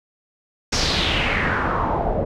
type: noise with low-pass filter sweep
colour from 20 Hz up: pink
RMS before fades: -21 dBFS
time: 0.72-2.25 s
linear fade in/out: 10 ms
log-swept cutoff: 5800 to 540 Hz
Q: 3.5
effects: none